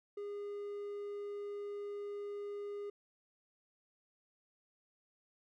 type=tone; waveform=triangle; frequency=408.5 Hz; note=G#4; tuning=29 cents flat; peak=-38 dBFS; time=0.17-2.9 s; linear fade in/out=5 ms; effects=none